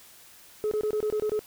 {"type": "tone bursts", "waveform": "sine", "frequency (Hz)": 425.8, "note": "G#4", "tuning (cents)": 43, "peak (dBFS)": -22, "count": 8, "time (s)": [0.64, 1.392], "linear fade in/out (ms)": 0, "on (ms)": 73, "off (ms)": 24, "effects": ["tanh soft clip ceiling -22 dBFS", "white hiss -52 dBFS RMS until 1.46 s"]}